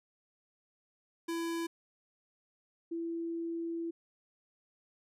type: tone pair in turn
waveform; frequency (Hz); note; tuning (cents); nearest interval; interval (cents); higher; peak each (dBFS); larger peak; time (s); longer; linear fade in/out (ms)
square / sine; 334 / 334; E4 / E4; +23 / +23; unison; 0; neither; -34 / -34; neither; 1.28-1.67 / 2.91-3.91; second; 10
effects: resampled to 32000 Hz